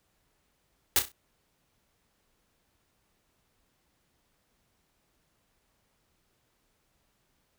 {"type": "noise with echo", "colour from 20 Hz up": "white", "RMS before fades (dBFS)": -22, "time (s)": [0.96, 0.99], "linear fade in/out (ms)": 0, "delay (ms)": 32, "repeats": 4, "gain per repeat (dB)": -9, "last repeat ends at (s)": 1.118, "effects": ["pink hiss -73 dBFS RMS until 7.58 s"]}